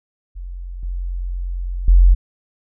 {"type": "tone with level steps", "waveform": "sine", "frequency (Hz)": 44.43, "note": "F1", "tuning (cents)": 31, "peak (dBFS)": [-27, -21, -6], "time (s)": [0.35, 2.15], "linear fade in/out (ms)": 20, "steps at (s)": [0.83, 1.88], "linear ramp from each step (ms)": 2, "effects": []}